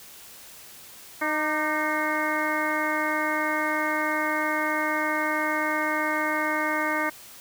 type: harmonic tone with a mistuned harmonic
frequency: 307.7 Hz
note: D#4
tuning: 19 cents flat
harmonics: 1 / 2 / 3 / 4 / 5 / 6 / 7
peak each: -31 / -31 / -31 / -31 / -31 / -31 / -31 dBFS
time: 1.21-7.1 s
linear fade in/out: 10 ms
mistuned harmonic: 4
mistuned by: -45 cents
effects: white hiss -46 dBFS RMS until 7.4 s